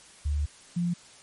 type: tone pair in turn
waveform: sine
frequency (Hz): 73.42 / 173.92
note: D2 / F3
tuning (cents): 0 / -7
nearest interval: octave + minor third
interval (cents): 1493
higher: second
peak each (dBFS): -24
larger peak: neither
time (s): 0.25-0.46 / 0.76-0.94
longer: first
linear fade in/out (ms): 10
effects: white hiss -52 dBFS RMS until 1.22 s + MP3 48 kbps